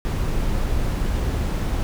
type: noise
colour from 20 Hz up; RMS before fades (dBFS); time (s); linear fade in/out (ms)
brown; -22; 0.05-1.83; 0
effects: none